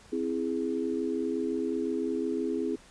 sine chord, C augmented, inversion none, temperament equal, 261.6 / 329.6 / 415.3 Hz, C4 / E4 / G#4, 0 / 0 / 0 cents, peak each -32 dBFS, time 0.12-2.76 s, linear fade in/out 10 ms, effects pink hiss -55 dBFS RMS until 2.9 s + resampled to 22050 Hz

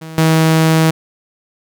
sawtooth tone with level steps, 160.3 Hz, E3, 48 cents flat, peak -24 / -5 dBFS, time 0.01-0.91 s, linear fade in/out 10 ms, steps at 0.18 s, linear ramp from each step 2 ms, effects none

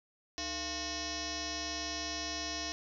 sine tone with frequency modulation, 2960 Hz, F#7, in tune, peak -35 dBFS, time 0.38-2.72 s, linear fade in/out 0 ms, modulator 379 Hz, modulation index 7.9, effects none

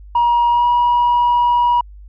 sine tone with pitch glide, 952 to 964.2 Hz, A#5 to B5, +36 to -42 cents, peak -9 dBFS, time 0.15-1.81 s, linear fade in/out 5 ms, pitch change +22 cents, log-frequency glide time 0.5-0.66 s, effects tanh soft clip ceiling -9 dBFS + added 50 Hz sine -35 dBFS peak until 2.08 s

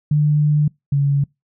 sine tone pair in turn, 149.2 / 141.01 Hz, D3 / C#3, +28 / +30 cents, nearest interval minor second, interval 98 cents, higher first, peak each -12 / -13 dBFS, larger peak first, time 0.11-0.68 / 0.92-1.24 s, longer first, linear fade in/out 5 ms, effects noise-tail reverb RT60 0.2 s tail -26 dB re dry

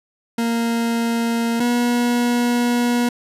40% pulse tone pair in turn, 232 / 241.1 Hz, A#3 / B3, -8 / -41 cents, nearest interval minor second, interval 67 cents, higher second, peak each -17 / -15 dBFS, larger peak second, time 0.38-1.6 / 1.6-3.09 s, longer second, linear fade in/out 5 ms, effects resampled to 32000 Hz

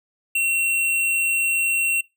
square tone, 2727 Hz, F7, 42 cents flat, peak -19 dBFS, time 0.35-2.01 s, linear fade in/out 5 ms, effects noise-tail reverb RT60 0.2 s tail -20 dB re dry

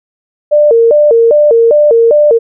sine tone with vibrato, 523.3 Hz, C5, in tune, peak -3 dBFS, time 0.51-2.39 s, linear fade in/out 20 ms, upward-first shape square, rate 2.5 Hz, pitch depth 220 cents each way, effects none

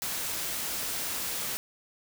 white noise, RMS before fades -33 dBFS, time 0.02-1.57 s, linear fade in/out 0 ms, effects none

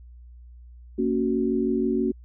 sine chord, F# major, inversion first, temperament just, 231.2 / 277.5 / 370 Hz, A#3 / C#4 / F#4, -14 / +2 / 0 cents, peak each -25 / -26 / -25 dBFS, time 0.98-2.12 s, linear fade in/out 10 ms, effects added 60 Hz sine -43 dBFS peak until 2.24 s

